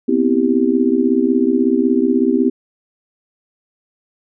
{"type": "chord", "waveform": "sine", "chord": "C major seventh", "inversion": "third", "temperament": "just", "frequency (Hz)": [245.3, 261.6, 327, 392.4], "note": ["B3", "C4", "E4", "G4"], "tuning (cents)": [-12, 0, -14, 2], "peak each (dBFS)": [-18, -16, -18, -18], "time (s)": [0.08, 2.5], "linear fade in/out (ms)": 10, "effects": []}